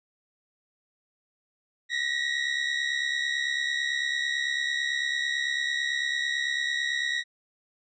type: tone pair together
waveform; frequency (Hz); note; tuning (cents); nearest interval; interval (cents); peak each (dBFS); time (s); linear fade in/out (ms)
30% pulse; 1871 / 1940; A#6 / B6; +6 / -31; minor second; 63; -26; 1.89-7.24; 50
effects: resampled to 16000 Hz